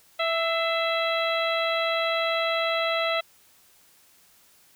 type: harmonic tone with a mistuned harmonic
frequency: 659.3 Hz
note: E5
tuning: in tune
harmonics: 1 / 2 / 3 / 4 / 5 / 6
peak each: -26 / -29 / -31 / -32 / -33 / -34 dBFS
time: 0.19-3.21 s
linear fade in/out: 10 ms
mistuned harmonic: 3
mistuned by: +43 cents
effects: white hiss -58 dBFS RMS until 4.75 s